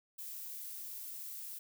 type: noise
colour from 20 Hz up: violet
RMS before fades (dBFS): -45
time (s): 0.18-1.59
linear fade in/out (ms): 10
effects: none